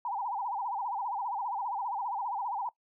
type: tone with vibrato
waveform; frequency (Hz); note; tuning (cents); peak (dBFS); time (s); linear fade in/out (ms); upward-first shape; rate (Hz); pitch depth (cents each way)
sine; 880; A5; 0; -31; 0.05-2.69; 2; sine; 15; 210
effects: noise-tail reverb RT60 0.1 s tail -20 dB re dry